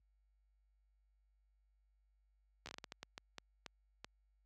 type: slowing click train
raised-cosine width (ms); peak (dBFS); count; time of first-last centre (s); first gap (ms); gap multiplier
0.2; -29; 13; 2.66-4.045; 12; 1.37
effects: added 50 Hz sine -64 dBFS peak until 4.45 s + high-pass 80 Hz 12 dB/octave